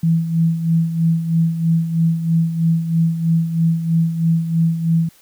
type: tone with tremolo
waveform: sine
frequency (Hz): 164.81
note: E3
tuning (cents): 0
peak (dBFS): -11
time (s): 0.03-5.09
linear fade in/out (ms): 5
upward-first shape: sine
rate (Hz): 3.1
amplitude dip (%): 65
effects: white hiss -51 dBFS RMS until 5.21 s